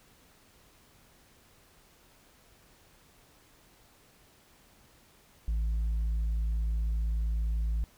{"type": "tone", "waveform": "sine", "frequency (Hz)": 55.1, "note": "A1", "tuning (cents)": 3, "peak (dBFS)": -24, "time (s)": [5.48, 7.84], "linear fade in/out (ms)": 0, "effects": ["tanh soft clip ceiling -26 dBFS", "pink hiss -61 dBFS RMS until 7.97 s"]}